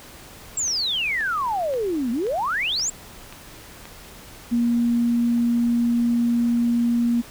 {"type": "exponential two-way sweep", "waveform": "sine", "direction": "down then up", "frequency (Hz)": [7700, 223.4, 7700], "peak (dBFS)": -21, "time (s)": [0.57, 2.9], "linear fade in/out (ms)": 5, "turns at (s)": 2.11}
{"type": "click train", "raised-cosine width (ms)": 0.3, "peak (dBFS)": -23, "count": 7, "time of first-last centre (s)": [0.68, 3.855], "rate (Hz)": 1.89}
{"type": "tone", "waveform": "sine", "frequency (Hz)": 236.7, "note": "A#3", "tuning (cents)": 27, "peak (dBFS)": -17, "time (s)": [4.51, 7.22], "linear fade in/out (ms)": 20}
{"effects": ["pink hiss -43 dBFS RMS until 7.3 s"]}